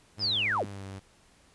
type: tone with pitch glide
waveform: sawtooth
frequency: 104.4 to 96.85 Hz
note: G#2 to G2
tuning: +10 to -20 cents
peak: -35 dBFS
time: 0.17-1 s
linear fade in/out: 20 ms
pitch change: -130 cents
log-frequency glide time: 0.53-0.85 s
type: linear sweep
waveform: sine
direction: down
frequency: 5274 to 56.3 Hz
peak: -25 dBFS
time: 0.19-0.66 s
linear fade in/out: 50 ms
effects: pink hiss -61 dBFS RMS until 1.54 s + resampled to 24000 Hz